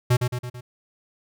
square tone with echo, 123.47 Hz, B2, in tune, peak -16 dBFS, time 0.1-0.17 s, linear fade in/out 10 ms, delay 110 ms, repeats 4, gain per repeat -5 dB, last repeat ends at 0.61 s, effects none

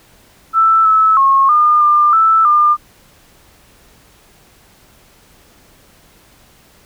sine tone with pitch steps, 1324 / 1302 / 1087 / 1212 / 1198 / 1319 / 1202 Hz, E6 / E6 / C#6 / D#6 / D6 / E6 / D6, +7 / -22 / -34 / -46 / +34 / +1 / +40 cents, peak -7 dBFS, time 0.53-2.77 s, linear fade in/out 50 ms, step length 320 ms, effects pink hiss -48 dBFS RMS until 6.85 s

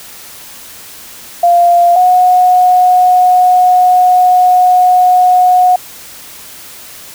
sine tone pair in turn, 696 / 728.7 Hz, F5 / F#5, -6 / -27 cents, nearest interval minor second, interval 79 cents, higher second, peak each -4 dBFS, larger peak neither, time 1.43-1.96 / 1.96-5.76 s, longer second, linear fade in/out 5 ms, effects white hiss -32 dBFS RMS until 7.14 s

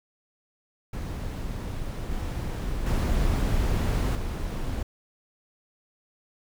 brown noise with level steps, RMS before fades -32 / -30 / -24 / -30 dBFS, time 0.93-4.83 s, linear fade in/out 5 ms, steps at 2.11 / 2.86 / 4.15 s, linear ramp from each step 5 ms, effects none

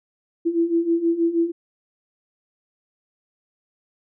sine beating tone pair, 331.4 / 337.7 Hz, E4 / E4, +9 / +42 cents, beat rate 6.3 Hz, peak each -23 / -19 dBFS, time 0.45-1.52 s, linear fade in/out 20 ms, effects none

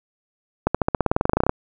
accelerating click train, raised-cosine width 1 ms, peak -3 dBFS, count 18, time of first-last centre 0.67-1.494 s, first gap 76 ms, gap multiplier 0.94, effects none

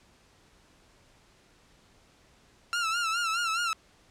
sawtooth tone with vibrato, 1362 Hz, F6, 44 cents flat, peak -23 dBFS, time 2.73-3.73 s, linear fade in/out 0 ms, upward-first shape sine, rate 4.8 Hz, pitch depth 82 cents each way, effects pink hiss -61 dBFS RMS until 4.1 s + low-pass 8000 Hz 12 dB/octave

